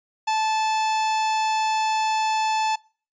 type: tone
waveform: 45% pulse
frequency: 873 Hz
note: A5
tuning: 14 cents flat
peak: -20 dBFS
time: 0.27-2.76 s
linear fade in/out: 10 ms
effects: noise-tail reverb RT60 0.4 s tail -23 dB re dry + resampled to 16000 Hz